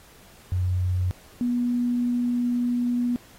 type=tone pair in turn; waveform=sine; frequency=91 / 242.9 Hz; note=F#2 / B3; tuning=-28 / -29 cents; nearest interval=octave + perfect fourth; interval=1699 cents; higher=second; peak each=-21 dBFS; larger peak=neither; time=0.52-1.11 / 1.41-3.16 s; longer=second; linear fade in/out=0 ms; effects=pink hiss -52 dBFS RMS until 3.38 s + AAC 48 kbps